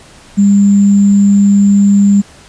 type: tone with sample-and-hold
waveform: sine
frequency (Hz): 200.7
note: G3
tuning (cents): +41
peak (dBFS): -4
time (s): 0.37-2.22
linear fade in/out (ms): 20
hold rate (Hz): 7350
effects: pink hiss -39 dBFS RMS until 2.48 s + resampled to 22050 Hz